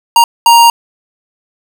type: tone bursts at uneven times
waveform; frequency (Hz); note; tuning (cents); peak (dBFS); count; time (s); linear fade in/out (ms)
square; 935; A#5; +5; -3; 2; 0.16-0.24 / 0.46-0.7; 2
effects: none